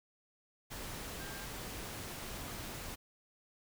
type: tone in noise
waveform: sine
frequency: 1590 Hz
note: G6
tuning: 24 cents sharp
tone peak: -50 dBFS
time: 1.19-1.46 s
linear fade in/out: 20 ms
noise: pink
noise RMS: -44 dBFS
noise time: 0.7-2.96 s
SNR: -9 dB
effects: none